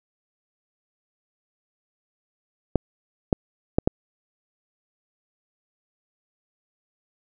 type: clicks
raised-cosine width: 2 ms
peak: -4 dBFS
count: 4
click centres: 2.757 / 3.328 / 3.785 / 3.875 s
effects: none